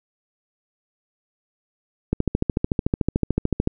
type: click train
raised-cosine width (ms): 3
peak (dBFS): -6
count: 22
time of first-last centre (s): 2.13-3.674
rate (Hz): 13.6
effects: none